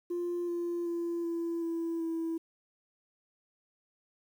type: tone with pitch steps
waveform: sine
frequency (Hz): 349.2 / 345 / 340.8 / 336.7 / 332.7 / 328.7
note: F4 / F4 / F4 / E4 / E4 / E4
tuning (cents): 0 / -21 / -42 / +37 / +16 / -5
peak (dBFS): -29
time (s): 0.1-2.38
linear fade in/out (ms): 10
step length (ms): 380
effects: tanh soft clip ceiling -29 dBFS + 10-bit